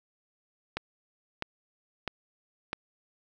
click train, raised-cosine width 0.3 ms, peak -15 dBFS, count 4, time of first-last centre 0.77-2.731 s, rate 1.53 Hz, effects none

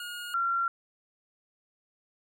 25% pulse / sine tone pair in turn, 1433 / 1371.2 Hz, F6 / F6, +44 / -32 cents, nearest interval minor second, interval 76 cents, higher first, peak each -33 / -25 dBFS, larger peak second, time 0-0.34 / 0.34-0.68 s, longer neither, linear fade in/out 2 ms, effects none

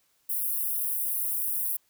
white high-pass noise, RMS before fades -29 dBFS, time 0.29-1.77 s, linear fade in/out 10 ms, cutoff 10000 Hz, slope 48 dB/octave, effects white hiss -69 dBFS RMS until 1.89 s

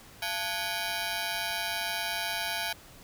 10% pulse ring-modulated tone, 783 Hz, G5, 2 cents flat, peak -19 dBFS, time 0.22-2.73 s, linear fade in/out 5 ms, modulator 96.3 Hz, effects pink hiss -52 dBFS RMS until 3.03 s

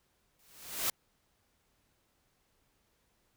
white noise with exponential growth, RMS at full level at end -29 dBFS, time 0.39-0.9 s, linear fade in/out 2 ms, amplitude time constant 110 ms, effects pink hiss -74 dBFS RMS until 3.36 s

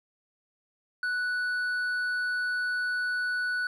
sine tone with hard clipping, 1480 Hz, F#6, in tune, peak -28 dBFS, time 1.03-3.67 s, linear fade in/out 2 ms, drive 4 dB, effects none

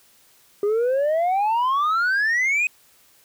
sine exponential sweep, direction up, 400 to 2543 Hz, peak -15 dBFS, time 0.63-2.67 s, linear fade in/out 2 ms, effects tanh soft clip ceiling -17 dBFS + white hiss -56 dBFS RMS until 3.24 s

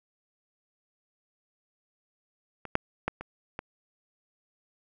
clicks, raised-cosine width 0.5 ms, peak -24 / -7 / -12 / -23 / -19 dBFS, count 5, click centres 2.653 / 2.754 / 3.08 / 3.21 / 3.591 s, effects none

